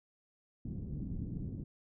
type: low-pass noise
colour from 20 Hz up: white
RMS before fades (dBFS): -40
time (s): 0.65-1.64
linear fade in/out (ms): 5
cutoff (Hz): 230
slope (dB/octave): 24
effects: none